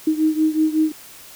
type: beating tone pair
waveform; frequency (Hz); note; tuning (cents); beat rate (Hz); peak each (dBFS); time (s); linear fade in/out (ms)
sine; 311.1 / 316.5; D#4 / D#4; 0 / +30; 5.4; -17 / -20; 0.07-0.92; 5
effects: white hiss -42 dBFS RMS until 1.35 s